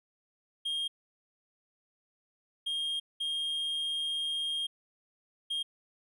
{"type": "tone bursts at uneven times", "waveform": "triangle", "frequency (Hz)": 3228, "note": "G#7", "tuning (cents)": -50, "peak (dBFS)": -29, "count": 4, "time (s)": [[0.65, 0.88], [2.66, 3], [3.2, 4.67], [5.5, 5.63]], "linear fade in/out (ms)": 10, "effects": []}